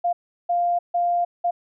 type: tone bursts at uneven times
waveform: sine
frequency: 698.5 Hz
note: F5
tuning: in tune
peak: -18 dBFS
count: 4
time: 0.04-0.13 / 0.49-0.79 / 0.94-1.25 / 1.44-1.51 s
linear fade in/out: 10 ms
effects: none